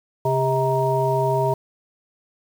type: harmonic tone with a mistuned harmonic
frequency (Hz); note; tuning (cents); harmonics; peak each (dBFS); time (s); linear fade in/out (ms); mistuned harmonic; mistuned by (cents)
133.8; C3; +39; 1 / 3 / 5 / 7; -23 / -23 / -23 / -23; 0.25-1.54; 5; 5; -71
effects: 7-bit